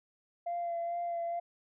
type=tone with vibrato; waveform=sine; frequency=687 Hz; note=F5; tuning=29 cents flat; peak=-31 dBFS; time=0.46-1.4 s; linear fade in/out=10 ms; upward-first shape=sine; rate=2.3 Hz; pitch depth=19 cents each way; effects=tanh soft clip ceiling -29 dBFS